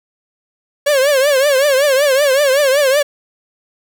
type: tone with vibrato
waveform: 45% pulse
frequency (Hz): 554.4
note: C#5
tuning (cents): 0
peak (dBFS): -10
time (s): 0.86-3.03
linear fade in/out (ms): 10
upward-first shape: triangle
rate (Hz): 5.3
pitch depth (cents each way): 150
effects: none